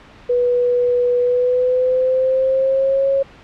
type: tone with pitch glide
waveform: sine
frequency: 489.7 to 546.5 Hz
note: B4 to C#5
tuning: -15 to -25 cents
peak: -13 dBFS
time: 0.29-3.23 s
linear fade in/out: 10 ms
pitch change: +190 cents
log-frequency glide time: 1.2-3.08 s
effects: pink hiss -43 dBFS RMS until 3.43 s + low-pass 3000 Hz 12 dB/octave